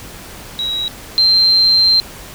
sine tone pair in turn, 3858 / 4142 Hz, B7 / C8, -41 / -18 cents, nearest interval minor second, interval 123 cents, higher second, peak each -17 / -8 dBFS, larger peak second, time 0.59-0.88 / 1.18-2 s, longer second, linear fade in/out 0 ms, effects pink hiss -34 dBFS RMS until 2.34 s

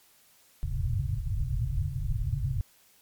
white low-pass noise, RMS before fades -29 dBFS, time 0.63-2.61 s, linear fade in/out 0 ms, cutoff 140 Hz, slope 96 dB/octave, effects white hiss -61 dBFS RMS until 3.01 s + MP3 96 kbps

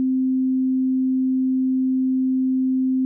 sine tone, 260 Hz, C4, 11 cents flat, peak -17 dBFS, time 0-3.05 s, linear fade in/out 0 ms, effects none

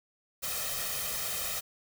white noise with comb filter, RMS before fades -34 dBFS, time 0.42-1.61 s, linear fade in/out 20 ms, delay 1.6 ms, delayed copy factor +0.8, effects none

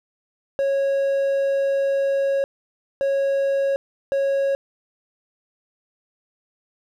triangle tone bursts at uneven times, 550 Hz, C#5, 14 cents flat, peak -16 dBFS, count 3, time 0.59-2.44 / 3.01-3.76 / 4.12-4.55 s, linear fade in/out 0 ms, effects none

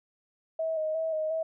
sine tone with vibrato, 635 Hz, D#5, 35 cents sharp, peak -27 dBFS, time 0.59-1.43 s, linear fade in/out 5 ms, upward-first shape square, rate 2.8 Hz, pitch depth 28 cents each way, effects none

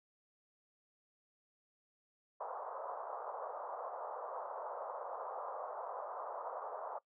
pink band-pass noise, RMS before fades -44 dBFS, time 2.4-6.99 s, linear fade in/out 10 ms, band 510 to 1200 Hz, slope 48 dB/octave, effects noise-tail reverb RT60 0.1 s tail -20 dB re dry

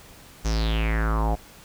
square tone with low-pass filter sweep, 54.9 Hz, A1, 3 cents flat, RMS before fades -23 dBFS, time 0.44-1.36 s, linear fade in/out 20 ms, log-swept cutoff 6500 to 700 Hz, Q 5.7, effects pink hiss -48 dBFS RMS until 1.64 s

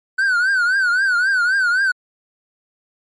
triangle tone with vibrato, 1500 Hz, F#6, 23 cents sharp, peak -12 dBFS, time 0.18-1.92 s, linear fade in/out 10 ms, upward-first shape triangle, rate 3.8 Hz, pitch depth 140 cents each way, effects MP3 48 kbps

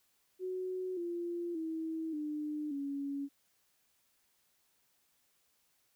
sine tone with pitch steps, 370 / 345.2 / 322.1 / 300.5 / 280.4 Hz, F#4 / F4 / E4 / D4 / C#4, 0 / -20 / -40 / +40 / +20 cents, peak -35 dBFS, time 0.39-3.29 s, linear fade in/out 50 ms, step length 580 ms, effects white hiss -74 dBFS RMS until 5.95 s

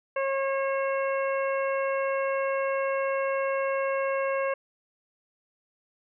harmonic tone, 543 Hz, C#5, 36 cents flat, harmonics 1 / 2 / 3 / 4 / 5, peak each -26 / -32 / -36 / -38 / -40 dBFS, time 0.16-4.54 s, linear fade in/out 5 ms, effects none

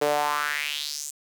sawtooth tone with high-pass filter sweep, 147.2 Hz, D3, 4 cents sharp, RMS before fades -27 dBFS, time 0.01-1.11 s, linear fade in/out 10 ms, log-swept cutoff 460 to 7900 Hz, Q 3.7, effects 8-bit

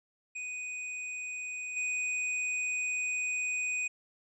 square tone with level steps, 2489 Hz, D#7, in tune, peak -37 / -31 dBFS, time 0.35-3.88 s, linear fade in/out 10 ms, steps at 1.76 s, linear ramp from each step 10 ms, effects resampled to 22050 Hz

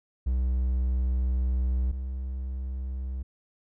triangle tone pair in turn, 63.1 / 64.84 Hz, B1 / C2, +38 / -15 cents, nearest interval unison, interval 47 cents, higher second, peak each -21 / -28 dBFS, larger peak first, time 0.26-1.92 / 1.92-3.23 s, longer first, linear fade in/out 10 ms, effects none

